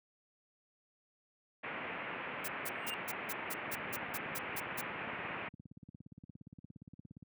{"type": "low-pass noise", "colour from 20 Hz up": "white", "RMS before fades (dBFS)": -42, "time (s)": [1.63, 5.49], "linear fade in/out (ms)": 10, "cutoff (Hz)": 2600, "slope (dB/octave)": 48}
{"type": "noise bursts", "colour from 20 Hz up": "blue", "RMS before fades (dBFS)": -40, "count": 12, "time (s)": [2.44, 4.814], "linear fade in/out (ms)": 10, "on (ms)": 42, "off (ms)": 170}
{"type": "tone with exponential growth", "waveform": "triangle", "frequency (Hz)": 2800, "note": "F7", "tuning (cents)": 4, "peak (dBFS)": -34, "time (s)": [2.71, 2.94], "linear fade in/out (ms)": 0, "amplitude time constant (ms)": 50}
{"type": "click train", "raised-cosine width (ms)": 5, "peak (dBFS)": -35, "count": 62, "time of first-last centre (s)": [3.68, 7.227], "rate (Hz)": 17.2}
{"effects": ["high-pass 150 Hz 12 dB/octave"]}